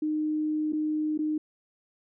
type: tone with dropouts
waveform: sine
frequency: 306.8 Hz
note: D#4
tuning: 24 cents flat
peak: -25 dBFS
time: 0.02-1.38 s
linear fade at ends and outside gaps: 5 ms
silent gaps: 0.724-0.731 / 1.177-1.189 s
effects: none